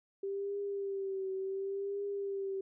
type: tone with vibrato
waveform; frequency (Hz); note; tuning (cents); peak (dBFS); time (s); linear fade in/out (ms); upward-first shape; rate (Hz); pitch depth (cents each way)
sine; 392; G4; 0; -34; 0.23-2.61; 5; triangle; 0.69; 53
effects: none